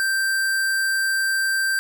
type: tone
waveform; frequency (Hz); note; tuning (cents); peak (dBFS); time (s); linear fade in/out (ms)
square; 1568; G6; 0; -20; 0-1.79; 0
effects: none